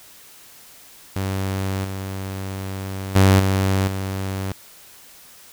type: tone with level steps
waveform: sawtooth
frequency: 96.1 Hz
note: G2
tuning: 34 cents flat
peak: -18 / -23 / -7 / -13 / -20 dBFS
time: 1.16-4.52 s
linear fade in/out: 0 ms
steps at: 1.84 / 3.15 / 3.39 / 3.87 s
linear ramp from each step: 10 ms
effects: white hiss -46 dBFS RMS until 5.52 s